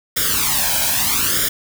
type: noise with flanger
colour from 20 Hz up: white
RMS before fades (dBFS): -18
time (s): 0.16-1.49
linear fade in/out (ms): 10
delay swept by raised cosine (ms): 0.57 to 1.28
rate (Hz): 0.79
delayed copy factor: +0.8
effects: none